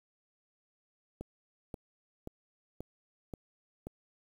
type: click train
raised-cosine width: 2 ms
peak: -27 dBFS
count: 6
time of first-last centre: 1.21-3.87 s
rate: 1.88 Hz
effects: 9-bit